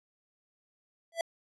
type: tone with exponential growth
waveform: square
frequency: 666 Hz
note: E5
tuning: 18 cents sharp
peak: -25 dBFS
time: 1.12-1.21 s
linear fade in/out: 2 ms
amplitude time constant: 18 ms
effects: resampled to 24000 Hz